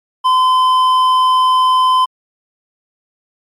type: tone with hard clipping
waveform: triangle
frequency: 1024 Hz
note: C6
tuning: 38 cents flat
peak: -10 dBFS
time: 0.24-2.06 s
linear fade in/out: 20 ms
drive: 10 dB
effects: MP3 64 kbps